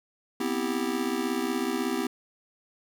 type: chord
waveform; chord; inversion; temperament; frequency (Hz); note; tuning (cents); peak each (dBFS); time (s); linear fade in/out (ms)
square; C major seventh; third; just; 245.3 / 261.6 / 327 / 392.4; B3 / C4 / E4 / G4; -12 / 0 / -14 / +2; -33; 0.4-2.07; 5
effects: none